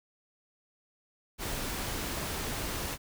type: noise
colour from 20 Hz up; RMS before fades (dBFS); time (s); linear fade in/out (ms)
pink; -35; 1.38-2.98; 50
effects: none